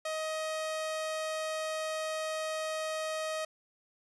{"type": "tone", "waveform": "sawtooth", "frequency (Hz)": 629, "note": "D#5", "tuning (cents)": 19, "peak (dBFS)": -29, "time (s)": [0.05, 3.45], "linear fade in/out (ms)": 5, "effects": ["resampled to 24000 Hz"]}